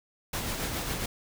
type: noise with tremolo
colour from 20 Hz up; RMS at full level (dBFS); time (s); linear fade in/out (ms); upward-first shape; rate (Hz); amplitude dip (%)
pink; -31; 0.33-1.06; 5; triangle; 7.3; 40
effects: none